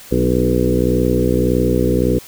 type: harmonic tone with a mistuned harmonic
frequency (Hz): 61.74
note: B1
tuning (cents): 0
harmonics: 1 / 2 / 3 / 4 / 5 / 6 / 7 / 8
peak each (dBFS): -21 / -21 / -21 / -21 / -21 / -21 / -21 / -21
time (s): 0.11-2.19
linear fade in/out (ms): 10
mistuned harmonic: 4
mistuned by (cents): +29
effects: white hiss -39 dBFS RMS until 2.27 s